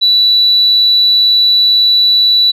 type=tone; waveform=sine; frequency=3951 Hz; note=B7; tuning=in tune; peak=-5 dBFS; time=0.01-2.52 s; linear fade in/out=20 ms; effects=tanh soft clip ceiling -1 dBFS